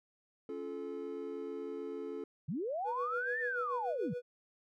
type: chord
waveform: triangle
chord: Db augmented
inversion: none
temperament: just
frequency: 277.2 / 346.5 / 433.1 Hz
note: Db4 / F4 / A4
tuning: 0 / -14 / -27 cents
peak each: -43 / -43 / -39 dBFS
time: 0.49-2.24 s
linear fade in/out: 2 ms
type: linear two-way sweep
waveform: sine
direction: up then down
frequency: 123.47 to 1827 to 123.47 Hz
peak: -34 dBFS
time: 2.48-4.14 s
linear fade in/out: 10 ms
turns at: 3.4 s
type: tone with tremolo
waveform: triangle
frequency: 489.7 Hz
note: B4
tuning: 15 cents flat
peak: -33 dBFS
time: 2.84-4.22 s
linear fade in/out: 50 ms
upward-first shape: sine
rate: 6.9 Hz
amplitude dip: 75%
effects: none